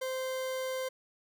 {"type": "tone", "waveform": "40% pulse", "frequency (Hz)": 520, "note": "C5", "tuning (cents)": -11, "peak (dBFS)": -32, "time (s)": [0.01, 0.89], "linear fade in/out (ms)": 10, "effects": []}